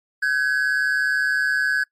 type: tone pair together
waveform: triangle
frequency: 1526 / 1665.7 Hz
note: G6 / G#6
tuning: -47 / +5 cents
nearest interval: major second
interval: 152 cents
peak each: -19 dBFS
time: 0.22-1.84 s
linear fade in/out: 10 ms
effects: noise-tail reverb RT60 0.1 s tail -23 dB re dry + MP3 64 kbps